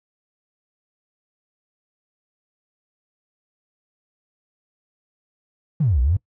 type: exponential two-way sweep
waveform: triangle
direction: down then up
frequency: 171.5 to 58.27 to 104.2 Hz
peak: -11 dBFS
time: 5.8-6.17 s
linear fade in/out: 10 ms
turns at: 6.01 s
effects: noise-tail reverb RT60 0.1 s tail -25 dB re dry + tanh soft clip ceiling -13 dBFS